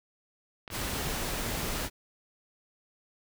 clicks, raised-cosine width 0.3 ms, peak -25 dBFS, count 2, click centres 0.678 / 0.703 s
pink noise, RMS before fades -33 dBFS, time 0.7-1.9 s, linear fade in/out 50 ms
effects none

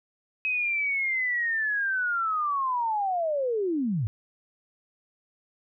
sine linear sweep, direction down, 2548 to 94.9 Hz, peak -24 dBFS, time 0.45-4.07 s, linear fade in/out 0 ms, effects none

